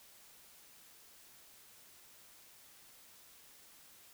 silence, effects white hiss -60 dBFS RMS until 4.13 s

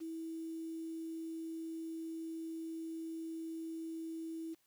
sine tone with quantisation, 325.4 Hz, E4, 22 cents flat, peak -40 dBFS, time 0-4.55 s, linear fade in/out 20 ms, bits 10, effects white hiss -75 dBFS RMS until 4.66 s

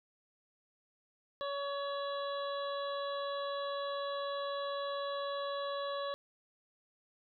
harmonic tone, 563 Hz, C#5, 27 cents sharp, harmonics 1 / 2 / 3 / 5 / 6 / 7, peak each -37 / -40 / -48 / -57 / -49 / -48 dBFS, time 1.41-6.14 s, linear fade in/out 0 ms, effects none

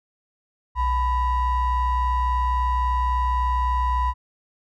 triangle ring-modulated tone, 466.2 Hz, A#4, in tune, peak -14 dBFS, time 0.75-4.14 s, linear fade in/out 50 ms, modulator 528 Hz, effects none

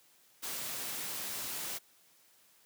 white noise, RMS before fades -39 dBFS, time 0.42-1.79 s, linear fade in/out 20 ms, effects white hiss -65 dBFS RMS until 2.65 s + high-pass 100 Hz 12 dB/octave

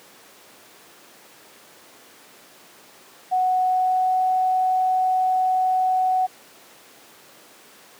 sine tone with pitch glide, 740 to 744.7 Hz, F#5 to F#5, 0 to +11 cents, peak -17 dBFS, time 3.31-6.27 s, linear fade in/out 20 ms, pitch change +11 cents, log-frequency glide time 3.64-4.23 s, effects pink hiss -48 dBFS RMS until 7.99 s + high-pass 300 Hz 12 dB/octave

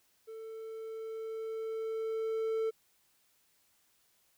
triangle tone with level ramp, 444.7 Hz, A4, 18 cents sharp, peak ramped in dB -41 to -27 dBFS, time 0.27-2.71 s, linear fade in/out 20 ms, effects white hiss -71 dBFS RMS until 4.37 s

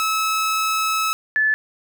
sawtooth / sine tone pair in turn, 1297 / 1735.5 Hz, E6 / A6, -28 / -24 cents, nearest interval perfect fourth, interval 504 cents, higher second, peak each -15 dBFS, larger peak neither, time 0-1.13 / 1.36-1.54 s, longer first, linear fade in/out 0 ms, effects none

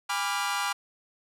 sawtooth chord, G# diminished seventh, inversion none, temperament equal with one note detuned, 814 / 987.8 / 1174.7 / 1396.9 Hz, G#5 / B5 / D6 / F6, -35 / 0 / 0 / 0 cents, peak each -29 dBFS, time 0.09-0.73 s, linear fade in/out 10 ms, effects low-pass 12000 Hz 12 dB/octave

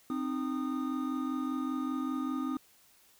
triangle tone cluster, 262 / 307.1 / 1230 Hz, C4 / D#4 / D#6, +2 / -23 / -20 cents, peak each -31 / -34 / -39 dBFS, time 0.1-2.57 s, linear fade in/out 2 ms, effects white hiss -63 dBFS RMS until 3.19 s

